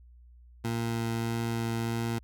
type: tone with vibrato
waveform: 20% pulse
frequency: 115.5 Hz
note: A#2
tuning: 16 cents flat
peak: -24 dBFS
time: 0.64-2.19 s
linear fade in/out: 10 ms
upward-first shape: triangle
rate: 1.6 Hz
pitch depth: 10 cents each way
effects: added 60 Hz sine -51 dBFS peak until 2.23 s